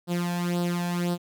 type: tone with flanger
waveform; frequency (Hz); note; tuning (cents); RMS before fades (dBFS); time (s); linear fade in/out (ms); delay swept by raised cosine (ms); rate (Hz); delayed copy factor
sawtooth; 174.9; F3; +3; -27; 0.07-1.18; 50; 0.22 to 1.22; 1.9; +0.7
effects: none